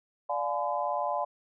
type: chord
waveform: sine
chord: D diminished seventh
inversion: none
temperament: just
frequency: 587.3 / 704.8 / 845.8 / 1014.9 Hz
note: D5 / F5 / Ab5 / Cb6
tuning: 0 / +16 / +31 / +47 cents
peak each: -33 dBFS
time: 0.29-1.25 s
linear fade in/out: 10 ms
effects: none